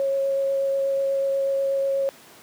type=tone with vibrato; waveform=sine; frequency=547 Hz; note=C#5; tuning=23 cents flat; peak=-20 dBFS; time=0-2.09 s; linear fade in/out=0 ms; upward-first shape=sine; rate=8.2 Hz; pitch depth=8 cents each way; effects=pink hiss -48 dBFS RMS until 2.42 s + high-pass 200 Hz 12 dB/octave